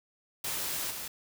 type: noise with level steps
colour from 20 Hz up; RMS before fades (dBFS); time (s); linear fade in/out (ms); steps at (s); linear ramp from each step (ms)
white; -34 / -39; 0.44-1.08; 5; 0.9; 10
effects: none